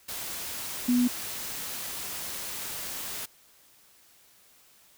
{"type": "tone in noise", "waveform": "sine", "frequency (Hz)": 245.7, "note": "B3", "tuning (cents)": -9, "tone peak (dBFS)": -20, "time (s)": [0.88, 1.08], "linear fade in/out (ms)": 10, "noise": "white", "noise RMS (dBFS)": -36, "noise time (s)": [0.08, 3.26], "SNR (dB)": 13, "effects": ["white hiss -59 dBFS RMS until 4.97 s"]}